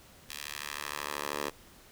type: tone with high-pass filter sweep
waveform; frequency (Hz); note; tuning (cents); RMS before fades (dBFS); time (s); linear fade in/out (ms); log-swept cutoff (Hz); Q
10% pulse; 73; D2; -10; -38; 0.29-1.5; 10; 2800 to 480; 0.88
effects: pink hiss -56 dBFS RMS until 1.91 s